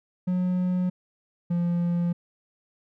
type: tone pair in turn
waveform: triangle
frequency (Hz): 181.5 / 173.1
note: F#3 / F3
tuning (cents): -33 / -15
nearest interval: minor second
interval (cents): 82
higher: first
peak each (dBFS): -20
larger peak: neither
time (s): 0.27-0.9 / 1.5-2.13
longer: neither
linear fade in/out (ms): 10
effects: none